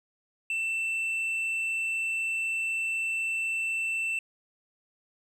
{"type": "tone with tanh clipping", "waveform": "triangle", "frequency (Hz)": 2672, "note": "E7", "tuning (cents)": 23, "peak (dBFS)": -28, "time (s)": [0.5, 4.19], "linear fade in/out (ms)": 2, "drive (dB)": 8, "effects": []}